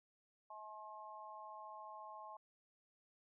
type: harmonic tone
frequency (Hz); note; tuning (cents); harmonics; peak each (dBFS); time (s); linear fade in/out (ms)
213.8; A3; -49; 3 / 4 / 5; -57 / -53 / -53; 0.5-2.37; 5
effects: none